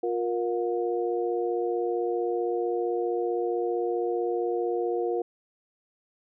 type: tone cluster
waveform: sine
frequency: 354.7 / 470.2 / 718 Hz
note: F4 / A#4 / F5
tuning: +27 / +15 / +48 cents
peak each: -28 / -28 / -34 dBFS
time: 0.03-5.22 s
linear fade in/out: 5 ms
effects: none